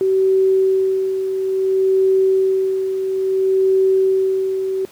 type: tone with tremolo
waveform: sine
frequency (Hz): 381.5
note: G4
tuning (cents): -47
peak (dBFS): -11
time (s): 0.01-4.85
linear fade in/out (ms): 0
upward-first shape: sine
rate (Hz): 0.59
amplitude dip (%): 55
effects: pink hiss -46 dBFS RMS until 4.91 s + high-pass 100 Hz 12 dB/octave